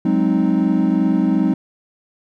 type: chord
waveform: triangle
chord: Ab dominant seventh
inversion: third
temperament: equal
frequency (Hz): 185 / 207.7 / 261.6 / 311.1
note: Gb3 / Ab3 / C4 / Eb4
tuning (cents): 0 / 0 / 0 / 0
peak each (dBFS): -17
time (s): 0.05-1.54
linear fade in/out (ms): 5
effects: tanh soft clip ceiling -3 dBFS